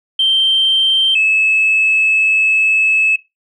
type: tone pair in turn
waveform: sine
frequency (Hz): 3136 / 2599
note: G7 / E7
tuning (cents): 0 / -25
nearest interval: minor third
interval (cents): 325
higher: first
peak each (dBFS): -9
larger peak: neither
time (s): 0.19-1.15 / 1.15-3.16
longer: second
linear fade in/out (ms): 5
effects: noise-tail reverb RT60 0.2 s tail -17 dB re dry + tanh soft clip ceiling -5 dBFS